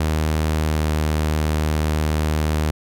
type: tone with pitch glide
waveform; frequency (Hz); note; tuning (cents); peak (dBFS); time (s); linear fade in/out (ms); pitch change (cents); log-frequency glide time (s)
sawtooth; 77.78 to 76.98; D#2 to D#2; 0 to -18; -14; 0-2.71; 5; -18; 0.58-0.86
effects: none